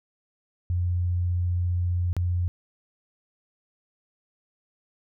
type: tone with dropouts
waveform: sine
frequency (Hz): 88.5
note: F2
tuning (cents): +23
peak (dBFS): -22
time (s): 0.7-2.48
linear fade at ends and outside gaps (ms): 0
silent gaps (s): 2.13-2.166
effects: none